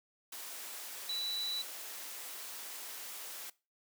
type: tone in noise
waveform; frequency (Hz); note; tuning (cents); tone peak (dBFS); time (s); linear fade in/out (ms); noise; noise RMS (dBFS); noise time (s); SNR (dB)
sine; 3951; B7; 0; -34; 1.09-1.62; 5; white; -45; 0.32-3.5; +8
effects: noise-tail reverb RT60 0.3 s tail -21 dB re dry + high-pass 400 Hz 12 dB/octave